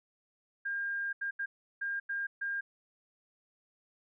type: tone bursts at uneven times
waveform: sine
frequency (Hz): 1607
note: G6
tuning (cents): +43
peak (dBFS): -32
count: 6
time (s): 0.65-1.13 / 1.21-1.31 / 1.39-1.46 / 1.81-2 / 2.09-2.27 / 2.41-2.61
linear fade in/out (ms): 10
effects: none